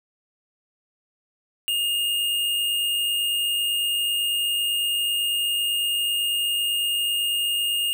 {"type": "tone with amplitude modulation", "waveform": "square", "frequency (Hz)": 2835, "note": "F7", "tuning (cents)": 25, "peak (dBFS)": -21, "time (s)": [1.68, 7.93], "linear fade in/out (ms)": 0, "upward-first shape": "sine", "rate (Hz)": 108, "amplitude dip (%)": 25, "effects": []}